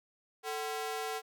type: ring-modulated tone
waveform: sawtooth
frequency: 600 Hz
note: D5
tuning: 37 cents sharp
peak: -28 dBFS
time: 0.43-1.22 s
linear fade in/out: 50 ms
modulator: 159 Hz
effects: none